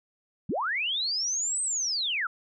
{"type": "linear two-way sweep", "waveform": "sine", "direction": "up then down", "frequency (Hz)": [124.1, 8330, 1262], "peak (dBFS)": -26, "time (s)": [0.49, 2.27], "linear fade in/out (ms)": 5, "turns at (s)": 1.62, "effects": []}